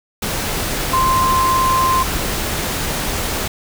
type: tone in noise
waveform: sine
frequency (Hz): 1044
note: C6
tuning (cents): -4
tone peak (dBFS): -13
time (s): 0.93-2.03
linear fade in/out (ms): 5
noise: pink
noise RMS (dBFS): -21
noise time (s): 0.22-3.48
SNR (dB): +5
effects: none